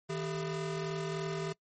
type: ring-modulated tone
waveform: 35% pulse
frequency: 275.2 Hz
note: C#4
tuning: 12 cents flat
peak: -29 dBFS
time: 0.09-1.53 s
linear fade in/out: 10 ms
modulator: 116 Hz
effects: noise-tail reverb RT60 0.1 s tail -23 dB re dry + MP3 32 kbps